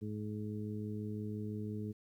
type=harmonic tone; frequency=105.9 Hz; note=G#2; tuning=34 cents sharp; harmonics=1 / 2 / 3 / 4; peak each=-41 / -41 / -47 / -47 dBFS; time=0.01-1.93 s; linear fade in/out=20 ms; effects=12-bit